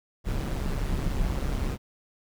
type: noise with amplitude modulation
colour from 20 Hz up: brown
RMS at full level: -25 dBFS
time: 0.24-1.78 s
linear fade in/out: 50 ms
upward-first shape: sine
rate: 136 Hz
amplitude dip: 60%
effects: none